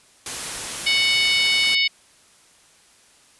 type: noise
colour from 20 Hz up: white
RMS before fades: -29 dBFS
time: 0.26-1.75 s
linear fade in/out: 2 ms
type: harmonic tone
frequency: 740 Hz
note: F#5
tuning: in tune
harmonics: 3 / 4 / 5 / 6 / 7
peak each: -20 / -22 / -24 / -26 / -27 dBFS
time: 0.86-1.88 s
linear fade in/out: 10 ms
effects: white hiss -54 dBFS RMS until 3.39 s + resampled to 24000 Hz